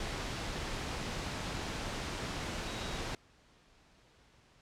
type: tone in noise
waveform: sine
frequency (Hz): 3821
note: A#7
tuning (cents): +42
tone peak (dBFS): -49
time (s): 2.67-2.98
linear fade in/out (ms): 2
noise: pink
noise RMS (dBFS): -38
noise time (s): 0-3.15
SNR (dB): -14
effects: pink hiss -64 dBFS RMS until 4.61 s + low-pass 6000 Hz 12 dB/octave